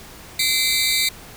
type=tone cluster; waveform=sawtooth; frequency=2065 / 2315 / 3707 / 4009 / 4575 Hz; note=C7 / D7 / A#7 / B7 / D8; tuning=-23 / -25 / -10 / +25 / -46 cents; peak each=-21 dBFS; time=0.39-1.09 s; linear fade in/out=5 ms; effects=pink hiss -41 dBFS RMS until 1.36 s